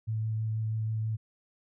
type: tone with vibrato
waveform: sine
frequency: 110 Hz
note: A2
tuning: in tune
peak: -28 dBFS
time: 0.07-1.17 s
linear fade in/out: 20 ms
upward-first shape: sine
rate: 6.2 Hz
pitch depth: 11 cents each way
effects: none